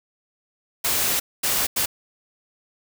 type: noise bursts at uneven times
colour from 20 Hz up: white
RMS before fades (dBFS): -22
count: 3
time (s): 0.84-1.2 / 1.43-1.67 / 1.76-1.86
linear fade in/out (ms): 10
effects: none